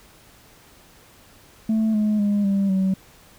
sine tone with pitch steps, 220 / 212.1 / 204.6 / 197.25 / 190.2 Hz, A3 / G#3 / G#3 / G3 / F#3, 0 / +37 / -26 / +11 / +48 cents, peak -15 dBFS, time 1.69-2.94 s, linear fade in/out 5 ms, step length 250 ms, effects tanh soft clip ceiling -16 dBFS + pink hiss -51 dBFS RMS until 3.38 s

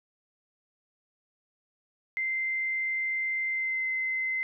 sine tone with pitch glide, 2082 to 2060 Hz, C7 to C7, -9 to -28 cents, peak -27 dBFS, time 2.17-4.43 s, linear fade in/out 0 ms, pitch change -19 cents, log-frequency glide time 3.5-3.88 s, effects none

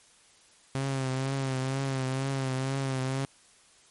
sawtooth tone with vibrato, 133.4 Hz, C3, 34 cents sharp, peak -24 dBFS, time 0.75-3.25 s, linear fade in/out 0 ms, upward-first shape triangle, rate 2.1 Hz, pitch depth 50 cents each way, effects white hiss -59 dBFS RMS until 3.9 s + MP3 48 kbps

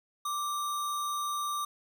sine tone with sample-and-hold, 1174.7 Hz, D6, in tune, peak -30 dBFS, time 0.25-1.65 s, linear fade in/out 5 ms, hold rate 4900 Hz, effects none

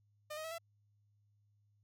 sawtooth tone with pitch steps, 606 / 626.3 / 647.2 / 668.9 Hz, D#5 / D#5 / E5 / E5, -46 / +11 / -32 / +25 cents, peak -38 dBFS, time 0.3-0.584 s, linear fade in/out 10 ms, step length 71 ms, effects added 103 Hz sine -70 dBFS peak until 1.83 s

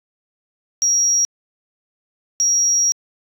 sine tone bursts at uneven times, 5670 Hz, F8, 25 cents sharp, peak -12 dBFS, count 2, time 0.82-1.25 / 2.4-2.92 s, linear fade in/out 0 ms, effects tanh soft clip ceiling -10 dBFS

